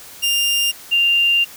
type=tone pair in turn; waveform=sawtooth / sine; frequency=2800 / 2789 Hz; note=F7 / F7; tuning=+4 / -3 cents; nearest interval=unison; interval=7 cents; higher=first; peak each=-12 dBFS; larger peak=neither; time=0.22-0.72 / 0.91-1.45 s; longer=second; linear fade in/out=20 ms; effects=white hiss -39 dBFS RMS until 1.56 s